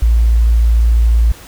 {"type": "tone", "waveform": "sine", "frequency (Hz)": 57, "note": "A#1", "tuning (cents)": -38, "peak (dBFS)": -7, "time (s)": [0.02, 1.32], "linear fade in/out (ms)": 5, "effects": ["pink hiss -37 dBFS RMS until 1.47 s"]}